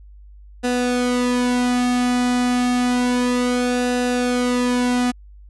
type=tone with flanger; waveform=sawtooth; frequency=246.9 Hz; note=B3; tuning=in tune; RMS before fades=-19 dBFS; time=0.63-5.12 s; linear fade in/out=20 ms; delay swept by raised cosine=0.91 to 2.21 ms; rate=0.3 Hz; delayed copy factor=-0.7; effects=added 50 Hz sine -40 dBFS peak until 5.49 s + resampled to 24000 Hz